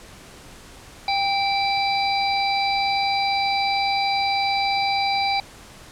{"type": "harmonic tone with a mistuned harmonic", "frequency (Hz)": 794, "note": "G5", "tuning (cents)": 22, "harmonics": [1, 3, 5, 6], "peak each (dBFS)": [-21, -26, -28, -29], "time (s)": [1.08, 5.4], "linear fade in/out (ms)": 2, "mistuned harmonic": 3, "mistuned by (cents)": -39, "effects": ["pink hiss -44 dBFS RMS until 5.91 s", "low-pass 10000 Hz 12 dB/octave"]}